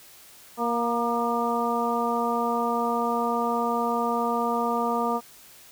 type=harmonic tone with a mistuned harmonic; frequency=235.1 Hz; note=A#3; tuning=15 cents sharp; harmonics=1 / 2 / 3 / 4 / 5; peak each=-29 / -29 / -29 / -29 / -29 dBFS; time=0.57-5.21 s; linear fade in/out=50 ms; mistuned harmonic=5; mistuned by=+35 cents; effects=white hiss -50 dBFS RMS until 5.71 s